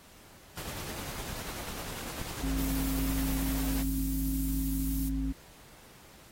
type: noise with tremolo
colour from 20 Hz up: pink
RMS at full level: -39 dBFS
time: 0.57-3.83 s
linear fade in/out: 5 ms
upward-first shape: sine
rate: 10 Hz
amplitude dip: 30%
type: click train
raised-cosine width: 5 ms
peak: -27 dBFS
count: 4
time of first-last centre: 1.33-3.985 s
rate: 1.13 Hz
type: harmonic tone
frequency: 53.6 Hz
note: A1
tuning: 45 cents flat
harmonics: 1 / 3 / 5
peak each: -31 / -40 / -32 dBFS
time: 2.42-5.33 s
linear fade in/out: 20 ms
type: noise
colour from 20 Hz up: violet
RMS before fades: -39 dBFS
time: 2.57-5.1 s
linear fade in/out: 20 ms
effects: pink hiss -55 dBFS RMS until 6.31 s + AAC 48 kbps